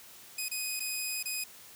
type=tone with dropouts; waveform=10% pulse; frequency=2503 Hz; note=D#7; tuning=10 cents sharp; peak=-24 dBFS; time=0.38-1.44 s; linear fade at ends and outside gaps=5 ms; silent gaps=0.485-0.513 / 0.796-0.803 / 1.229-1.255 s; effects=white hiss -52 dBFS RMS until 1.75 s + high-pass 60 Hz 12 dB/octave